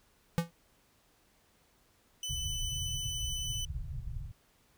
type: tone with exponential decay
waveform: square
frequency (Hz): 168.6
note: E3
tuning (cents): +39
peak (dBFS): -23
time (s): 0.38-0.51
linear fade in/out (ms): 0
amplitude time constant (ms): 27
type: tone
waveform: 25% pulse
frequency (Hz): 3002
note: F#7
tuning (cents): +24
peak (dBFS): -32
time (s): 2.23-3.65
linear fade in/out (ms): 2
type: low-pass noise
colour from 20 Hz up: pink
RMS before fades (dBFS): -39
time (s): 2.29-4.32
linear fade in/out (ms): 10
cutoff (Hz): 150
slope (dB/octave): 96
effects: pink hiss -68 dBFS RMS until 4.77 s